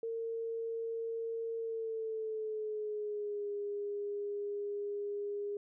sine tone with pitch glide, 456 to 408.6 Hz, A#4 to G#4, -38 to -28 cents, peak -35 dBFS, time 0.03-5.57 s, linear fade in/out 2 ms, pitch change -190 cents, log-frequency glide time 1.57-3.5 s, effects none

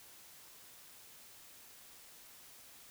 silence, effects white hiss -57 dBFS RMS until 2.9 s

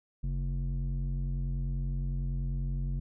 square tone with low-pass filter, 45.3 Hz, F#1, 36 cents flat, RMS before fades -32 dBFS, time 0.23-3 s, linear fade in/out 10 ms, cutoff 170 Hz, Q 2.4, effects none

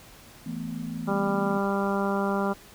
sine chord, E suspended fourth, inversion none, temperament equal with one note detuned, 164.81 / 221 / 246.9 Hz, E3 / A3 / B3, 0 / +8 / 0 cents, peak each -35 dBFS, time 0.46-1.58 s, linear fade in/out 5 ms
harmonic tone, 198.1 Hz, G3, 18 cents sharp, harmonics 1 / 2 / 3 / 4 / 5 / 6 / 7, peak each -27 / -30 / -32 / -33 / -34 / -35 / -35 dBFS, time 1.07-2.54 s, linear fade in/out 20 ms
effects pink hiss -50 dBFS RMS until 2.74 s

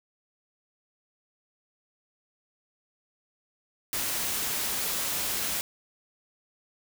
white noise, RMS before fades -30 dBFS, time 3.93-5.61 s, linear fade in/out 0 ms, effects none

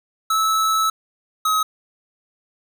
square tone pair in turn, 1305 / 1273 Hz, E6 / D#6, -18 / +39 cents, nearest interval unison, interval 43 cents, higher first, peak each -17 dBFS, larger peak neither, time 0.3-0.9 / 1.45-1.63 s, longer first, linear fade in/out 5 ms, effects none

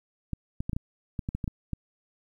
clicks, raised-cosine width 5 ms, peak -18 dBFS, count 11, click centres 0.333 / 0.605 / 0.695 / 0.732 / 0.765 / 1.192 / 1.289 / 1.35 / 1.442 / 1.478 / 1.733 s, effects 10-bit

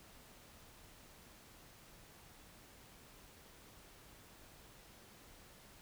silence, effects pink hiss -60 dBFS RMS until 5.81 s

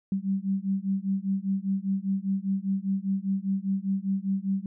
sine beating tone pair, 191.7 / 196.7 Hz, G3 / G3, -38 / +6 cents, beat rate 5 Hz, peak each -28 dBFS, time 0.12-4.66 s, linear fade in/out 2 ms, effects none

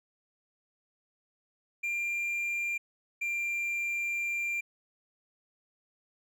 triangle tone pair in turn, 2387 / 2378 Hz, D7 / D7, +28 / +21 cents, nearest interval unison, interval 7 cents, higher first, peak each -28 dBFS, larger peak neither, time 1.83-2.78 / 3.21-4.61 s, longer second, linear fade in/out 10 ms, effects none

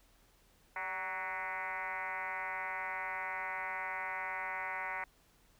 sine tone with frequency modulation, 1480 Hz, F#6, in tune, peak -36 dBFS, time 0.76-5.04 s, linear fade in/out 2 ms, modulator 181 Hz, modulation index 4.2, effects added 40 Hz sine -69 dBFS peak until 5.59 s + pink hiss -68 dBFS RMS until 5.59 s

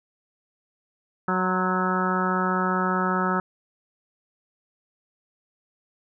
harmonic tone with a mistuned harmonic, 185 Hz, F#3, in tune, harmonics 1 / 2 / 3 / 4 / 5 / 6 / 7 / 8 / 9, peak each -26 / -30 / -34 / -33 / -30 / -35 / -26 / -32 / -36 dBFS, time 1.28-3.4 s, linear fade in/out 2 ms, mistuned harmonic 6, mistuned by -62 cents, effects none

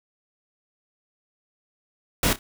pink noise with echo, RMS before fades -21 dBFS, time 2.23-2.33 s, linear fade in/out 2 ms, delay 30 ms, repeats 2, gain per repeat -14 dB, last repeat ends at 2.39 s, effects none

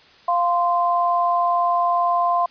sine tone pair together, 698.5 / 1039.3 Hz, F5 / C6, 0 / -12 cents, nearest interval perfect fifth, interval 688 cents, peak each -19 dBFS, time 0.28-2.46 s, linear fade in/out 5 ms, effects white hiss -50 dBFS RMS until 2.5 s + resampled to 11025 Hz

